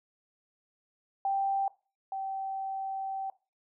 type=tone pair in turn; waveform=sine; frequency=784 / 774.1 Hz; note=G5 / G5; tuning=0 / -22 cents; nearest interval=unison; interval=22 cents; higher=first; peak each=-26 / -32 dBFS; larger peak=first; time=1.25-1.68 / 2.12-3.3 s; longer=second; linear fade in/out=2 ms; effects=noise-tail reverb RT60 0.3 s tail -19 dB re dry